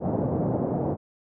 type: band-pass noise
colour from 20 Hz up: pink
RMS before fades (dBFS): -26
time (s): 0-0.97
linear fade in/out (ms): 50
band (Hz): 110 to 710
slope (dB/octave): 24
effects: none